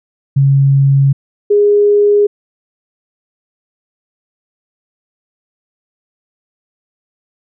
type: tone pair in turn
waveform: sine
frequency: 137.8 / 411.7 Hz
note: C#3 / G#4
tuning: -10 / -15 cents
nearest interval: octave + perfect fifth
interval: 1895 cents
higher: second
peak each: -6 dBFS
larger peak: neither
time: 0.36-1.13 / 1.5-2.27 s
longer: neither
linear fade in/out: 10 ms
effects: none